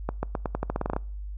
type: accelerating click train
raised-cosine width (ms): 1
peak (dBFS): -13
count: 13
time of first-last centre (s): 0.09-0.964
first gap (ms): 140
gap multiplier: 0.87
effects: noise-tail reverb RT60 0.5 s tail -26 dB re dry + added 50 Hz sine -33 dBFS peak until 1.37 s